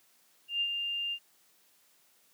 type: tone with ADSR envelope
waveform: sine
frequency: 2800 Hz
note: F7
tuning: 4 cents sharp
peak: -26 dBFS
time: 0.48-1.19 s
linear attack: 130 ms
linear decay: 62 ms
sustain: -5 dB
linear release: 64 ms
effects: white hiss -66 dBFS RMS until 2.33 s + high-pass 150 Hz 12 dB/octave